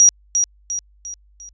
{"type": "tone with echo", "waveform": "sine", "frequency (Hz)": 5750, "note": "F8", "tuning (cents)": 50, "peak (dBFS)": -7, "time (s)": [0, 0.09], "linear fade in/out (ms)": 0, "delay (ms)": 350, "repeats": 4, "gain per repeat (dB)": -7, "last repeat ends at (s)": 1.49, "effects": ["added 50 Hz sine -50 dBFS peak until 1.53 s", "resampled to 16000 Hz"]}